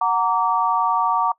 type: chord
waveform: sine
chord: Gb augmented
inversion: none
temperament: just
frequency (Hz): 740 / 925 / 1156.2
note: Gb5 / Bb5 / D6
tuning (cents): 0 / -14 / -27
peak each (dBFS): -23 / -20 / -20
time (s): 0.01-1.32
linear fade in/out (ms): 5
effects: noise-tail reverb RT60 0.1 s tail -22 dB re dry